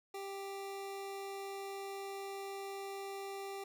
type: tone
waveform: 25% pulse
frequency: 393.5 Hz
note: G4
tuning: 7 cents sharp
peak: -38 dBFS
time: 0.14-3.64 s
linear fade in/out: 5 ms
effects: none